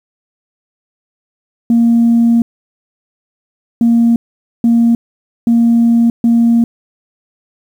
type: tone bursts at uneven times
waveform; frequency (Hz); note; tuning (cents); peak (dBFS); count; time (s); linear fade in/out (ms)
sine; 233.1; A#3; 0; -5; 5; 1.7-2.42 / 3.81-4.16 / 4.64-4.95 / 5.47-6.1 / 6.24-6.64; 2
effects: tanh soft clip ceiling -3 dBFS + 7-bit